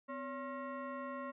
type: tone with frequency modulation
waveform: sine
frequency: 255 Hz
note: C4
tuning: 44 cents flat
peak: -40 dBFS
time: 0.08-1.32 s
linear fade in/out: 20 ms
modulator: 819 Hz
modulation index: 1.5
effects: none